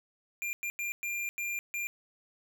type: tone bursts at uneven times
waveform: square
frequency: 2393 Hz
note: D7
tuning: 32 cents sharp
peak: -33 dBFS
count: 6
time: 0.42-0.53 / 0.63-0.7 / 0.79-0.92 / 1.03-1.29 / 1.38-1.59 / 1.74-1.87 s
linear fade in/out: 0 ms
effects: none